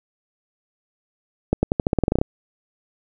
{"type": "accelerating click train", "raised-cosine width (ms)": 2, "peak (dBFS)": -4, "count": 13, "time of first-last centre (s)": [1.53, 2.215], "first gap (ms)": 100, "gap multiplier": 0.89, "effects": []}